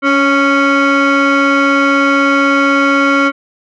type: tone with frequency modulation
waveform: sine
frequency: 552 Hz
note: C#5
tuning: 7 cents flat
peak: -5 dBFS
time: 0.02-3.32 s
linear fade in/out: 50 ms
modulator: 832 Hz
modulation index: 1.8
effects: tanh soft clip ceiling -7 dBFS

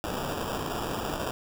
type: noise with sample-and-hold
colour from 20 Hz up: blue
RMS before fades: -32 dBFS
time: 0.04-1.31 s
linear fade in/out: 0 ms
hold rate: 2100 Hz
effects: none

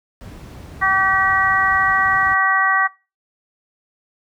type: noise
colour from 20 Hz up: brown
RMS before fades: -32 dBFS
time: 0.21-2.34 s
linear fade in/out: 0 ms
type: harmonic tone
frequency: 383.8 Hz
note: G4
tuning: 37 cents flat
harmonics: 2 / 3 / 4 / 5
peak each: -22 / -17 / -21 / -17 dBFS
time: 0.81-2.88 s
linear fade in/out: 20 ms
effects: noise-tail reverb RT60 0.3 s tail -24 dB re dry + high-pass 60 Hz 12 dB/octave

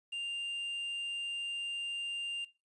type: tone with quantisation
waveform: triangle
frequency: 2794 Hz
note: F7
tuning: in tune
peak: -34 dBFS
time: 0.12-2.45 s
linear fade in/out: 10 ms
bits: 10
effects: noise-tail reverb RT60 0.3 s tail -19 dB re dry + resampled to 24000 Hz

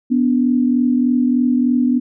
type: tone pair together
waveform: sine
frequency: 246.9 / 290.2 Hz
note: B3 / D4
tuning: 0 / -21 cents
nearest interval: minor third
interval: 279 cents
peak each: -13 / -19 dBFS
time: 0.1-2 s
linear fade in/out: 20 ms
effects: none

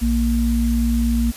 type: tone pair together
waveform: sine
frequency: 58.27 / 233.1 Hz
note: A#1 / A#3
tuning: 0 / 0 cents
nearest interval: 2 octaves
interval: 2400 cents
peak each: -18 dBFS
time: 0.01-1.32 s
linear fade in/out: 20 ms
effects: white hiss -37 dBFS RMS until 1.36 s + resampled to 32000 Hz

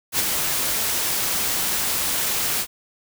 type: noise with ADSR envelope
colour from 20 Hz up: white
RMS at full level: -19 dBFS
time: 0.12-2.67 s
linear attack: 67 ms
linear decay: 23 ms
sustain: -4 dB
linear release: 65 ms
effects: none

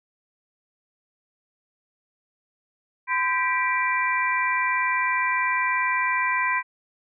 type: tone cluster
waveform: sine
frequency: 1015 / 1579 / 1958 / 2354 Hz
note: B5 / G6 / B6 / D7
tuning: +47 / +12 / -15 / +3 cents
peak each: -24 / -30 / -26 / -27 dBFS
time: 3.07-6.63 s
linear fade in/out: 50 ms
effects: none

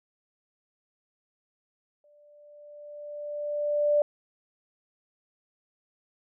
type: tone with exponential growth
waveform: sine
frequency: 589 Hz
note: D5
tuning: 5 cents sharp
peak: -18 dBFS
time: 2.04-4.02 s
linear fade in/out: 2 ms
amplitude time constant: 430 ms
effects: none

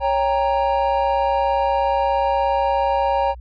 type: chord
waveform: triangle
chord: G diminished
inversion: second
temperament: equal with one note detuned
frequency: 554.4 / 795.4 / 932.3 Hz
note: Db5 / G5 / Bb5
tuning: 0 / +25 / 0 cents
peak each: -19 dBFS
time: 0-3.35 s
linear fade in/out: 50 ms
effects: added 60 Hz sine -34 dBFS peak until 3.4 s + resampled to 11025 Hz

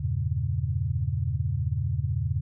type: chord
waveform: sine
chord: E diminished seventh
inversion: none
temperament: equal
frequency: 82.41 / 98 / 116.54 / 138.59 Hz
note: E2 / G2 / Bb2 / Db3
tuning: 0 / 0 / 0 / 0 cents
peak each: -30 dBFS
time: 0-2.41 s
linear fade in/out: 10 ms
effects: none

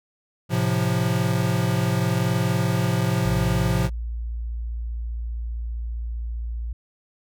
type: chord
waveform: square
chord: F major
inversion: first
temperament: equal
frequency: 110 / 130.81 / 174.61 Hz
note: A2 / C3 / F3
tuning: 0 / 0 / 0 cents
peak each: -25 dBFS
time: 0.49-3.9 s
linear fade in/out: 50 ms
type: tone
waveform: sine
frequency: 57.6 Hz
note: A#1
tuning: 20 cents flat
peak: -26 dBFS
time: 3.25-6.73 s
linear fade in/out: 5 ms
effects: none

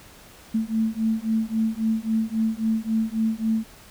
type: beating tone pair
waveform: sine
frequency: 220.2 / 223.9 Hz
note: A3 / A3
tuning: +2 / +30 cents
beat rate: 3.7 Hz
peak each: -24 dBFS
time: 0.54-3.64 s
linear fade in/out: 10 ms
effects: pink hiss -48 dBFS RMS until 3.9 s

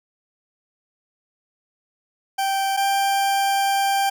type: tone pair in turn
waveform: 40% pulse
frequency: 781 / 788.7 Hz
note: G5 / G5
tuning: -7 / +10 cents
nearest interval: unison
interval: 17 cents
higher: second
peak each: -19 / -17 dBFS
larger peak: second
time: 2.38-2.77 / 2.77-4.1 s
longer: second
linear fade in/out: 10 ms
effects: none

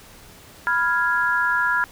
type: chord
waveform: sine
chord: F diminished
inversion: second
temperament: equal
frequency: 987.8 / 1396.9 / 1661.2 Hz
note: Cb6 / F6 / Ab6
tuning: 0 / 0 / 0 cents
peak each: -24 / -21 / -22 dBFS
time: 0.67-1.84 s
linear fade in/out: 0 ms
effects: pink hiss -46 dBFS RMS until 1.91 s

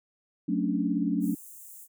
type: chord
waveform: sine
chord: D major seventh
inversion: first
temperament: just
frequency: 183.54 / 220.2 / 275.3 / 293.7 Hz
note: F#3 / A3 / C#4 / D4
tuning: -14 / +2 / -12 / 0 cents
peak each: -30 dBFS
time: 0.48-1.35 s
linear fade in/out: 10 ms
type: high-pass noise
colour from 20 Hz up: white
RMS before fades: -47 dBFS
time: 1.2-1.88 s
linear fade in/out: 50 ms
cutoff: 7000 Hz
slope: 48 dB/octave
effects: none

